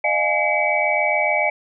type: tone cluster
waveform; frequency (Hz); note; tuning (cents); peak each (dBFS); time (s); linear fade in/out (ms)
sine; 609 / 696 / 838 / 2062 / 2280; D#5 / F5 / G#5 / C7 / C#7; -37 / -6 / +15 / -26 / +48; -22 / -24 / -25 / -27 / -20; 0.04-1.5; 5
effects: none